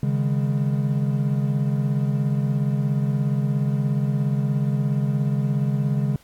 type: chord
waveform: triangle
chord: C# suspended second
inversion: none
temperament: equal with one note detuned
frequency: 138.59 / 155.56 / 203 Hz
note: C#3 / D#3 / G#3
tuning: 0 / 0 / -39 cents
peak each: -19 / -25 / -24 dBFS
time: 0.03-6.16 s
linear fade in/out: 2 ms
effects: pink hiss -55 dBFS RMS until 6.23 s + AAC 64 kbps